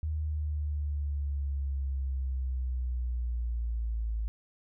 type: linear sweep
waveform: sine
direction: down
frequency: 77.78 to 54.3 Hz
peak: -29 dBFS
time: 0.03-4.28 s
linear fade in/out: 0 ms
effects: none